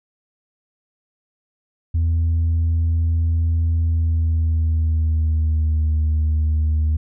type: tone with pitch glide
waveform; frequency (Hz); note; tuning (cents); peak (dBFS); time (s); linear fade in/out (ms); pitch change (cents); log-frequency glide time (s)
sine; 82.41 to 77.34; E2 to D#2; 0 to -10; -13; 1.94-6.97; 10; -110; 3.8-5.95
effects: tanh soft clip ceiling -14 dBFS

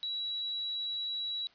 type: tone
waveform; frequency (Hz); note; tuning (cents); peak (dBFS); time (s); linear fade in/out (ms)
sine; 3903; B7; -21; -33; 0.03-1.47; 0
effects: white hiss -62 dBFS RMS until 1.54 s + resampled to 11025 Hz

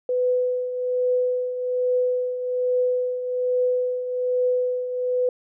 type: tone with tremolo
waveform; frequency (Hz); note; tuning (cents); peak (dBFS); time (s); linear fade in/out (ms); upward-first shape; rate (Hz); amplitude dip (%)
sine; 499.8; B4; +21; -17; 0.09-5.29; 2; triangle; 1.2; 65
effects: none

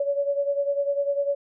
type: beating tone pair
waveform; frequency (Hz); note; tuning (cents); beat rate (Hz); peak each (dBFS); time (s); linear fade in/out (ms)
sine; 563 / 573; C#5 / D5; +27 / -43; 10; -23 / -28; 0-1.35; 5
effects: none

